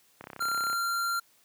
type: click train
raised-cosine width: 0.5 ms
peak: -26 dBFS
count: 18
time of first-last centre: 0.21-0.73 s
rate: 32.7 Hz
type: tone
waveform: square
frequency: 1381 Hz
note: F6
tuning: 20 cents flat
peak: -28 dBFS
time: 0.4-1.2 s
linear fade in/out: 10 ms
effects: white hiss -64 dBFS RMS until 1.44 s + high-pass 100 Hz 12 dB/octave